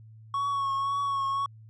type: tone with vibrato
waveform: triangle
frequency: 1108.7 Hz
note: C#6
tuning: in tune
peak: -24 dBFS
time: 0.34-1.46 s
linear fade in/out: 2 ms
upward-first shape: triangle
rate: 1.9 Hz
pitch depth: 33 cents each way
effects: added 110 Hz sine -47 dBFS peak until 1.69 s + resampled to 24000 Hz